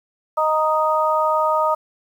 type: harmonic tone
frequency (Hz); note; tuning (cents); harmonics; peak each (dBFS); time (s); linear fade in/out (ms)
311.1; D#4; 0; 2 / 3 / 4; -20 / -20 / -20; 0.37-1.75; 10
effects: 8-bit